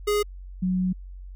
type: tone pair in turn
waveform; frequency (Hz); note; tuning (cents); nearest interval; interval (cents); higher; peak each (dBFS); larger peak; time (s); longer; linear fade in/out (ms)
square / sine; 415.1 / 184.05; G#4 / F#3; -1 / -9; octave + major second; 1408; first; -21; neither; 0.07-0.23 / 0.62-0.93; second; 10
effects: added 46 Hz sine -37 dBFS peak until 1.35 s